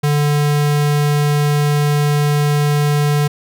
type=tone; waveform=square; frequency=146.83 Hz; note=D3; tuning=in tune; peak=-13 dBFS; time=0.03-3.28 s; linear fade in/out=10 ms; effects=none